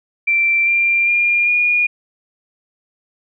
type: tone with pitch steps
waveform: sine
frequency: 2349 / 2378 / 2407 / 2436 Hz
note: D7 / D7 / D7 / D#7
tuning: 0 / +21 / +42 / -37 cents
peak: -12 dBFS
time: 0.27-1.87 s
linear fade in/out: 10 ms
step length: 400 ms
effects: none